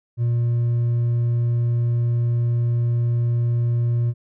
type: tone with hard clipping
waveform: sine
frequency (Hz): 118.9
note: A#2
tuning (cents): +35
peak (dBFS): -18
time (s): 0.17-4.14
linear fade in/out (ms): 50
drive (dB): 2
effects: none